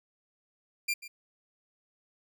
sawtooth tone with echo, 2383 Hz, D7, 25 cents sharp, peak -24 dBFS, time 0.88-0.94 s, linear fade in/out 10 ms, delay 140 ms, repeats 1, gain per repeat -15 dB, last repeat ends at 1.08 s, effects none

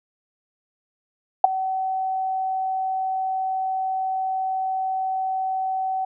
sine tone with ADSR envelope, 759 Hz, F#5, 44 cents sharp, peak -4 dBFS, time 1.44-6.05 s, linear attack 4 ms, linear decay 11 ms, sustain -18 dB, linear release 6 ms, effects none

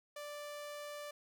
sawtooth tone, 587.3 Hz, D5, in tune, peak -40 dBFS, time 0.16-1.11 s, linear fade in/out 5 ms, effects none

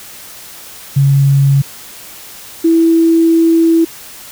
sine tone pair in turn, 138.59 / 329.6 Hz, C#3 / E4, 0 / 0 cents, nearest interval octave + minor third, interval 1500 cents, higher second, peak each -6 dBFS, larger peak neither, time 0.96-1.62 / 2.64-3.85 s, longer second, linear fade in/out 10 ms, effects white hiss -33 dBFS RMS until 4.31 s

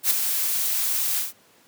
blue noise with ADSR envelope, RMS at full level -17 dBFS, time 0.03-1.33 s, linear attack 77 ms, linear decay 8 ms, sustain -7 dB, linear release 150 ms, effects pink hiss -56 dBFS RMS until 1.67 s + high-pass 200 Hz 12 dB/octave

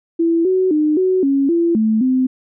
sine tone with pitch steps, 333.1 / 373.5 / 304.2 / 372.6 / 275.6 / 338.6 / 219 / 257.9 Hz, E4 / F#4 / D#4 / F#4 / C#4 / E4 / A3 / C4, +18 / +16 / -39 / +12 / -10 / +46 / -8 / -25 cents, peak -12 dBFS, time 0.19-2.27 s, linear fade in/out 10 ms, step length 260 ms, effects none

